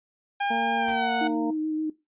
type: tone with pitch glide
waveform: sawtooth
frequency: 806 to 739.1 Hz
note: G5 to F#5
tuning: +48 to -2 cents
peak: -20 dBFS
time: 0.4-1.28 s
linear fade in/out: 10 ms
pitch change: -150 cents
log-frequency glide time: 0.77-1.12 s
type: harmonic tone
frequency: 230 Hz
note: A#3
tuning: 23 cents flat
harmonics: 1 / 2 / 3 / 4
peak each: -30 / -33 / -35 / -36 dBFS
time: 0.5-1.51 s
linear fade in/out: 10 ms
type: noise with exponential decay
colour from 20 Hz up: pink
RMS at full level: -37 dBFS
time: 0.88-1.08 s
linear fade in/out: 2 ms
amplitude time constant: 42 ms
type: tone with vibrato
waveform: sine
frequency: 311.1 Hz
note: D#4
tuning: in tune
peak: -25 dBFS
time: 1.21-1.9 s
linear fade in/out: 5 ms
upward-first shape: square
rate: 7 Hz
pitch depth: 12 cents each way
effects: noise-tail reverb RT60 0.2 s tail -17 dB re dry + resampled to 8000 Hz